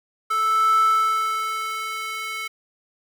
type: tone with high-pass filter sweep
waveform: square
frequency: 438.7 Hz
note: A4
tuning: 5 cents flat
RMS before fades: -22 dBFS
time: 0.3-2.48 s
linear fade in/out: 10 ms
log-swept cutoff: 1200 to 1800 Hz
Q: 9.8
effects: none